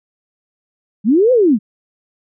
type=linear two-way sweep; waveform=sine; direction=up then down; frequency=185 to 524 to 185 Hz; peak=-8 dBFS; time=1.04-1.59 s; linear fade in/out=50 ms; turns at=1.32 s; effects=none